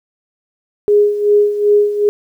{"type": "tone with tremolo", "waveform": "sine", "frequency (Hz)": 413.8, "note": "G#4", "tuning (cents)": -6, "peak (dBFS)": -6, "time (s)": [0.88, 2.09], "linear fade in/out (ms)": 0, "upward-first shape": "sine", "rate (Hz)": 2.6, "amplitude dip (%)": 70, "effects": ["8-bit"]}